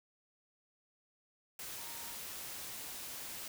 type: tone in noise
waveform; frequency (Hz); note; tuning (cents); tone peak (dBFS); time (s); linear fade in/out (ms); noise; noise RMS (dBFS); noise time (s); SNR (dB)
sine; 932.3; A#5; 0; -56; 1.78-2.15; 2; white; -45; 1.59-3.48; -14
effects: none